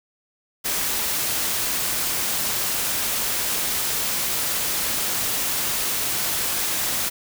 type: noise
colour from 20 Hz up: white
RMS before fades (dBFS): -24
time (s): 0.64-7.1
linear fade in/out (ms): 20
effects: none